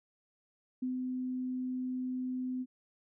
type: tone with ADSR envelope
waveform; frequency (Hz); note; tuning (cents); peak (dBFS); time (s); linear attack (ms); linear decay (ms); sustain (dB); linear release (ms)
sine; 254.6; C4; -47; -31; 0.82-2.66; 8; 140; -2; 46
effects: none